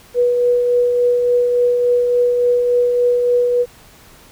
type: tone with tremolo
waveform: sine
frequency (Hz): 487.6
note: B4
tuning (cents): -22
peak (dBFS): -10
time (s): 0.14-3.66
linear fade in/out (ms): 50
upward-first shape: triangle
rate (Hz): 3.5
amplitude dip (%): 35
effects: pink hiss -45 dBFS RMS until 4.31 s